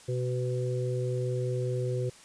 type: harmonic tone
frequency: 125.1 Hz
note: B2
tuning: 23 cents sharp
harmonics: 1 / 3 / 4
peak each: -29 / -34 / -35 dBFS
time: 0.08-2.1 s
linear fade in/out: 10 ms
effects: white hiss -53 dBFS RMS until 2.24 s + resampled to 22050 Hz